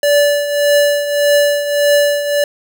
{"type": "tone with tremolo", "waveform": "square", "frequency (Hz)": 580, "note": "D5", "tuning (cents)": -22, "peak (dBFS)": -8, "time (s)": [0.03, 2.44], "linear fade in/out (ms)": 2, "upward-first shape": "triangle", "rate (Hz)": 1.7, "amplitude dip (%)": 70, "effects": []}